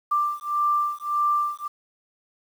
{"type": "beating tone pair", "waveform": "sine", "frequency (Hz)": [1181, 1182.7], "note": ["D6", "D6"], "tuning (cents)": [9, 12], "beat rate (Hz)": 1.7, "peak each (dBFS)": -24, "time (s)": [0.11, 1.68], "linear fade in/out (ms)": 10, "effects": ["8-bit"]}